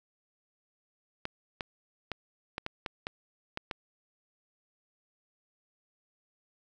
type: clicks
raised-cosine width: 0.3 ms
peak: -18 dBFS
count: 9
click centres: 1.254 / 1.608 / 2.117 / 2.581 / 2.664 / 2.862 / 3.069 / 3.574 / 3.712 s
effects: none